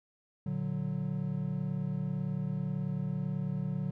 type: chord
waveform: triangle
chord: Bb augmented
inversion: none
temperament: equal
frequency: 116.54 / 146.83 / 185 Hz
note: Bb2 / D3 / F#3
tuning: 0 / 0 / 0 cents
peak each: -38 / -32 / -33 dBFS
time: 0.46-3.91 s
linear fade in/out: 5 ms
effects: none